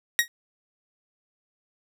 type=tone with exponential decay; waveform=sawtooth; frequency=1888 Hz; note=A#6; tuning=22 cents sharp; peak=-10 dBFS; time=0.19-0.28 s; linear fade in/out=0 ms; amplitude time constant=19 ms; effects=none